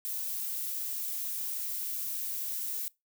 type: noise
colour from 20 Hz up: violet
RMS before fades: -35 dBFS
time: 0.05-2.88 s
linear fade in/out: 0 ms
effects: noise-tail reverb RT60 0.2 s tail -22 dB re dry